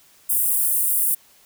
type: high-pass noise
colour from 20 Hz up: pink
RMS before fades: -20 dBFS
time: 0.29-1.15 s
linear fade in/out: 10 ms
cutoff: 9200 Hz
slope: 48 dB/octave
effects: white hiss -54 dBFS RMS until 1.45 s